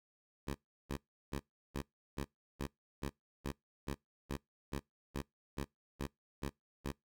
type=tone bursts; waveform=10% pulse; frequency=70.4 Hz; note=C#2; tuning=27 cents sharp; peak=-29 dBFS; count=16; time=0.47-6.92 s; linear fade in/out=10 ms; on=75 ms; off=350 ms; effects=noise-tail reverb RT60 0.2 s tail -26 dB re dry